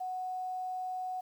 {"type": "tone with quantisation", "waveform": "sine", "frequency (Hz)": 740, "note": "F#5", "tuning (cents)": 0, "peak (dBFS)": -34, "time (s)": [0, 1.21], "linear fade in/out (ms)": 10, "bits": 10, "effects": []}